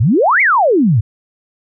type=exponential two-way sweep; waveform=sine; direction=up then down; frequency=95.3 to 2307 to 95.3 Hz; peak=-8 dBFS; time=0-1.01 s; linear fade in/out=10 ms; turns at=0.41 s; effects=none